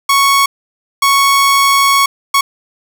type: tone bursts at uneven times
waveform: sawtooth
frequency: 1108.7 Hz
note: C#6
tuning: in tune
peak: -4 dBFS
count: 3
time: 0.09-0.46 / 1.02-2.06 / 2.34-2.41 s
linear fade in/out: 5 ms
effects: none